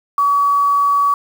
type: tone with quantisation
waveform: sine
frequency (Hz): 1136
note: C#6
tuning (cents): +42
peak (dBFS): -11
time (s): 0.18-1.14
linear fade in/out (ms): 2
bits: 6
effects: none